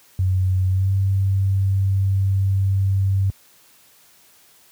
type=tone with pitch glide; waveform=sine; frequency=93.3 to 97.04 Hz; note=F#2 to G2; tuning=+15 to -17 cents; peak=-15 dBFS; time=0.19-3.3 s; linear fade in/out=0 ms; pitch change=+68 cents; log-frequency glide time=0.69-0.91 s; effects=white hiss -53 dBFS RMS until 4.71 s + high-pass 60 Hz 12 dB/octave